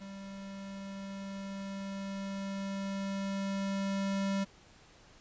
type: tone with level ramp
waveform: square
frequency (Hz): 196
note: G3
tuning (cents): 0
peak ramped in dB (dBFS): -44 to -30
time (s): 0-4.45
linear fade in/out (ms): 20
effects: pink hiss -59 dBFS RMS until 5.2 s + resampled to 16000 Hz